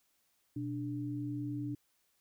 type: tone pair together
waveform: sine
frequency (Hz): 123.4 / 293.5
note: B2 / D4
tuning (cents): -1 / -1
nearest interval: octave + minor third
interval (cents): 1500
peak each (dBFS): -39 / -37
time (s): 0.56-1.75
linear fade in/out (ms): 5
effects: white hiss -75 dBFS RMS until 2.2 s